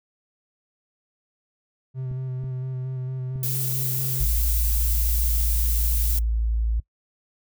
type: tone with vibrato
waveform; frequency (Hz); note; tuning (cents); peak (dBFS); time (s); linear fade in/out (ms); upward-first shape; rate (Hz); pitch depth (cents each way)
triangle; 129.3; C3; -20; -25; 1.94-4.27; 50; square; 4.4; 17
type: clicks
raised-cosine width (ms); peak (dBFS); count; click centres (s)
5; -25; 3; 2.114 / 2.44 / 3.358
type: noise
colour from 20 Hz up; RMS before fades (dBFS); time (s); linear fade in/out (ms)
violet; -27; 3.43-6.19; 2
type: tone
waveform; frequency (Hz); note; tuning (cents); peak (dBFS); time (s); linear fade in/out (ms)
sine; 55.9; A1; +28; -20; 4.2-6.8; 5
effects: noise-tail reverb RT60 0.1 s tail -21 dB re dry